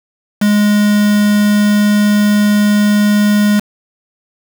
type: tone with quantisation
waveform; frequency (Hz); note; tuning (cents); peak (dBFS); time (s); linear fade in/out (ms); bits
triangle; 207.7; G#3; 0; -6; 0.41-3.6; 10; 3
effects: none